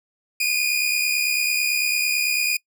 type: tone pair together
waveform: sawtooth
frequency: 2413 / 2482 Hz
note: D7 / D#7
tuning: +46 / -5 cents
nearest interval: unison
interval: 49 cents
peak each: -19 dBFS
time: 0.4-2.57 s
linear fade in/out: 5 ms
effects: noise-tail reverb RT60 0.1 s tail -24 dB re dry